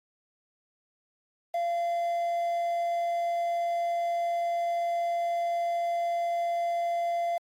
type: tone with quantisation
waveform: triangle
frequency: 687 Hz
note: F5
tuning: 29 cents flat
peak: -24 dBFS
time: 1.54-7.38 s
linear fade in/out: 5 ms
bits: 8
effects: AAC 48 kbps